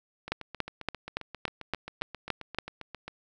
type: two click trains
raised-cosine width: 0.3 ms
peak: -12 / -23 dBFS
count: 9 / 22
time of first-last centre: 0.32-2.586 / 0.28-3.08 s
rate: 3.53 / 7.5 Hz
effects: none